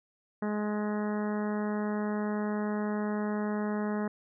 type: harmonic tone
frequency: 209.8 Hz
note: G#3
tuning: 18 cents sharp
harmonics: 1 / 2 / 3 / 4 / 5 / 6 / 7 / 8 / 9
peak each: -30 / -36 / -40 / -42 / -44 / -46 / -47 / -48 / -49 dBFS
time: 0.42-4.08 s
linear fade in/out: 5 ms
effects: none